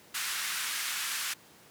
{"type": "band-pass noise", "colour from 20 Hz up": "pink", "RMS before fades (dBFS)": -34, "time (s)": [0.14, 1.34], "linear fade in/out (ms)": 10, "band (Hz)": [1300, 14000], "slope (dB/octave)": 24, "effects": ["pink hiss -56 dBFS RMS until 1.7 s", "high-pass 150 Hz 12 dB/octave"]}